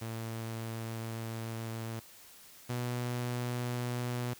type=tone pair in turn; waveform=sawtooth; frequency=113.4 / 122.17 Hz; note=A#2 / B2; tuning=-47 / -18 cents; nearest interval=minor second; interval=129 cents; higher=second; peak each=-33 / -29 dBFS; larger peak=second; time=0.01-2 / 2.69-4.34 s; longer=first; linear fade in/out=10 ms; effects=white hiss -55 dBFS RMS until 4.39 s